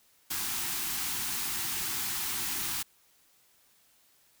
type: band-stop noise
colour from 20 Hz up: white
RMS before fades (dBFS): -33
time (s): 0.3-2.83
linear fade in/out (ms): 10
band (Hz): 400 to 740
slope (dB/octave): 96
effects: white hiss -65 dBFS RMS until 4.4 s